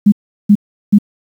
sine tone bursts, 205.5 Hz, G#3, 18 cents flat, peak -3 dBFS, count 3, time 0.06-0.986 s, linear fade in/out 10 ms, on 62 ms, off 370 ms, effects 7-bit

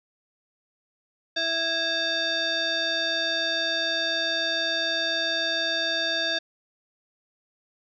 sine tone with frequency modulation, 2633 Hz, E7, 3 cents flat, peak -23 dBFS, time 1.36-6.39 s, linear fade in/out 10 ms, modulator 987 Hz, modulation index 2.1, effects none

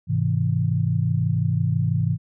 sine chord, Ab augmented, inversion none, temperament just, 103.83 / 129.78 / 162.23 Hz, Ab2 / C3 / E3, 0 / -14 / -27 cents, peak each -23 dBFS, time 0.07-2.18 s, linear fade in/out 50 ms, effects none

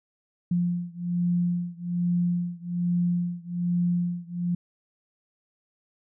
sine beating tone pair, 174.61 / 175.81 Hz, F3 / F3, 0 / +12 cents, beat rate 1.2 Hz, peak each -26 / -27 dBFS, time 0.51-4.55 s, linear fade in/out 5 ms, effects none

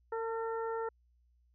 harmonic tone with a mistuned harmonic, 454.2 Hz, A#4, 45 cents flat, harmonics 1 / 2 / 3 / 4, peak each -35 / -40 / -43 / -51 dBFS, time 0.12-0.89 s, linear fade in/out 5 ms, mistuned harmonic 2, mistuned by -19 cents, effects added 60 Hz sine -66 dBFS peak until 1.54 s

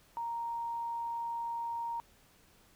sine tone, 932.3 Hz, A#5, in tune, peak -34 dBFS, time 0.17-2 s, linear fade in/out 0 ms, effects pink hiss -64 dBFS RMS until 2.75 s

